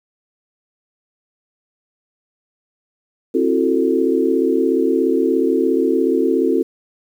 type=chord; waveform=sine; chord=F# half-diminished seventh; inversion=second; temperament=just; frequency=266.4 / 333 / 370 / 444 Hz; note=C4 / E4 / F#4 / A4; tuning=+31 / +18 / 0 / +16 cents; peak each=-19 dBFS; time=3.34-6.63 s; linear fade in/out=10 ms; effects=8-bit